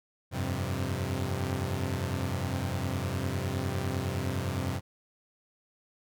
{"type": "chord", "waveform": "sawtooth", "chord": "F suspended second", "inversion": "none", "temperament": "equal with one note detuned", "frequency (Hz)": [88.17, 98, 130.81], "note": ["F2", "G2", "C3"], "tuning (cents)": [17, 0, 0], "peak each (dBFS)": -30, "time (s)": [0.31, 4.81], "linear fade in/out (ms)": 50, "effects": []}